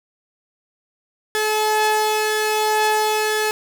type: tone pair together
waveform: sawtooth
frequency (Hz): 429 / 859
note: A4 / A5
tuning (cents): -44 / -42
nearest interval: octave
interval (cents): 1202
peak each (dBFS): -16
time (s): 1.35-3.51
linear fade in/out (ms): 0
effects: none